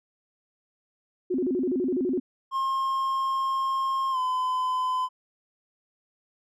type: tone with vibrato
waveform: sine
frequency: 308 Hz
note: D#4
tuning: 17 cents flat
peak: -23 dBFS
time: 1.3-2.2 s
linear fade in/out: 10 ms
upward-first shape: square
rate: 12 Hz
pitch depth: 290 cents each way
type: tone with pitch glide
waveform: triangle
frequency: 1069 to 1017.2 Hz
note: C6 to C6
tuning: +37 to -49 cents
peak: -22 dBFS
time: 2.51-5.09 s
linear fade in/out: 50 ms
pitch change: -86 cents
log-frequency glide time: 4.11-4.18 s
effects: none